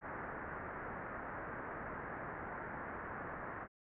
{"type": "low-pass noise", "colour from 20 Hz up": "white", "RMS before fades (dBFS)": -45, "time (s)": [0.01, 3.68], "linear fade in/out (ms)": 50, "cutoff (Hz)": 1800, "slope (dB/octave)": 48, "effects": []}